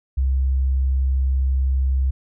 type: tone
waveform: sine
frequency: 66.1 Hz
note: C2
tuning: 18 cents sharp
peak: -16 dBFS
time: 0.17-2.11 s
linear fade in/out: 10 ms
effects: none